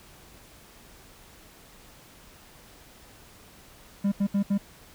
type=tone bursts at uneven times; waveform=triangle; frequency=200 Hz; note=G3; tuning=35 cents sharp; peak=-19 dBFS; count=4; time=4.04-4.12 / 4.2-4.27 / 4.34-4.43 / 4.5-4.58 s; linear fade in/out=10 ms; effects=pink hiss -52 dBFS RMS until 4.94 s